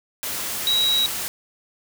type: tone in noise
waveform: sine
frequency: 3855 Hz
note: B7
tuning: 43 cents flat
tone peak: -17 dBFS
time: 0.67-1.06 s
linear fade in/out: 0 ms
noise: white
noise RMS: -28 dBFS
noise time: 0.23-1.28 s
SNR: +8 dB
effects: none